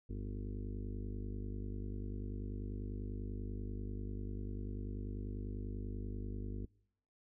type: harmonic tone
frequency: 50.2 Hz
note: G1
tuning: 42 cents sharp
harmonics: 1 / 2 / 4 / 5 / 6 / 7 / 8 / 9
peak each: -41 / -44 / -51 / -49 / -57 / -53 / -58 / -58 dBFS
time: 0.09-6.66 s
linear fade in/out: 10 ms
effects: noise-tail reverb RT60 0.8 s tail -26 dB re dry